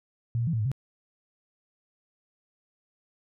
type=tone with pitch steps; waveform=sine; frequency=116.9 / 117.9 / 165.4 / 113.2 / 105.5 / 133.3 Hz; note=A#2 / A#2 / E3 / A2 / G#2 / C3; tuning=+5 / +20 / +6 / +50 / +28 / +33 cents; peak=-24 dBFS; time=0.35-0.716 s; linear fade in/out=0 ms; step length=61 ms; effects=none